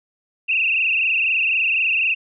sine tone with frequency modulation, 2637 Hz, E7, in tune, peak -16 dBFS, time 0.48-2.15 s, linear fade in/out 20 ms, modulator 24 Hz, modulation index 5.6, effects none

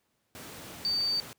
sine tone in noise, 4600 Hz, D8, 37 cents flat, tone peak -26 dBFS, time 0.85-1.2 s, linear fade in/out 0 ms, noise pink, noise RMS -44 dBFS, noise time 0.35-1.33 s, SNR +15 dB, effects pink hiss -75 dBFS RMS until 1.38 s + high-pass 100 Hz 12 dB/octave

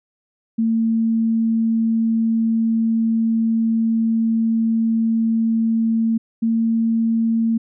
sine tone pair in turn, 225.8 / 227 Hz, A3 / A#3, +45 / -46 cents, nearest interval unison, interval 9 cents, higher second, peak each -15 dBFS, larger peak neither, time 0.58-6.18 / 6.42-7.58 s, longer first, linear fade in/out 10 ms, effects none

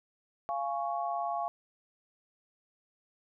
sine chord, Db major, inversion first, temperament just, 693 / 831.5 / 1108.7 Hz, F5 / Ab5 / Db6, -14 / +2 / 0 cents, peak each -33 / -36 / -37 dBFS, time 0.49-1.48 s, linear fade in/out 0 ms, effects none

